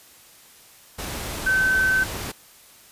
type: tone in noise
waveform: sine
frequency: 1533 Hz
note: G6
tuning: 39 cents flat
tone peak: -17 dBFS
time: 1.46-2.04 s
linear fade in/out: 10 ms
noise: pink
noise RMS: -31 dBFS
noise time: 0.98-2.32 s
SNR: +11 dB
effects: white hiss -50 dBFS RMS until 2.91 s + resampled to 32000 Hz